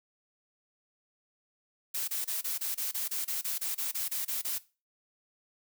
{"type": "noise bursts", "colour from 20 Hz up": "blue", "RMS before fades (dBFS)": -33, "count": 16, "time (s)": [1.94, 4.585], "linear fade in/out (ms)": 10, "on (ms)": 140, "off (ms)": 27, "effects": ["noise-tail reverb RT60 0.3 s tail -18 dB re dry"]}